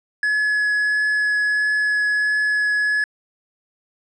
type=tone with vibrato; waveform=triangle; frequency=1696 Hz; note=G#6; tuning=36 cents sharp; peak=-15 dBFS; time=0.23-3.04 s; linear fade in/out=2 ms; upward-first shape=triangle; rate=1.5 Hz; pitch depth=8 cents each way; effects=resampled to 22050 Hz